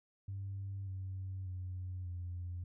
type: tone with pitch steps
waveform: sine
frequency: 98 / 94.72 / 91.54 / 88.48 Hz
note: G2 / F#2 / F#2 / F2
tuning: 0 / +41 / -18 / +23 cents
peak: -38 dBFS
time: 0.28-2.64 s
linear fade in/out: 5 ms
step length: 590 ms
effects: tanh soft clip ceiling -35 dBFS